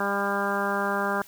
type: harmonic tone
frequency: 200 Hz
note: G3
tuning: 35 cents sharp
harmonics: 1 / 2 / 3 / 4 / 5 / 6 / 7 / 8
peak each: -32 / -32 / -32 / -32 / -32 / -32 / -32 / -32 dBFS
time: 0-1.22 s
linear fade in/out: 2 ms
effects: white hiss -50 dBFS RMS until 1.27 s